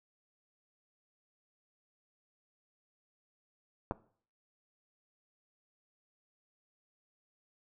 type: clicks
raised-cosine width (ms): 1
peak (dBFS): -18 / -29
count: 2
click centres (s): 3.911 / 3.92
effects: noise-tail reverb RT60 0.5 s tail -19 dB re dry